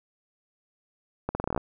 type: accelerating click train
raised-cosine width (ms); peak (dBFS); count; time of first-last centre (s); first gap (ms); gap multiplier
1; -14; 10; 1.29-1.577; 60; 0.83
effects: none